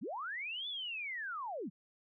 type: linear two-way sweep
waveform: sine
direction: up then down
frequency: 141.9 to 3523 to 141.9 Hz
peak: -38 dBFS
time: 0.01-1.7 s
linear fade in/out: 20 ms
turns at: 0.68 s
effects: none